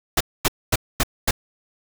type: noise bursts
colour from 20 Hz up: pink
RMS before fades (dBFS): -18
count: 5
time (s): 0.17-1.31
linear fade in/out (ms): 5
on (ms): 36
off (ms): 240
effects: none